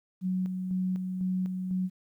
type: tone with tremolo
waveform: sine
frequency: 185 Hz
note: F#3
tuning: in tune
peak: -26 dBFS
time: 0.21-1.9 s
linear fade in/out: 50 ms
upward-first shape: square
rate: 2 Hz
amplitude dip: 40%
effects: 11-bit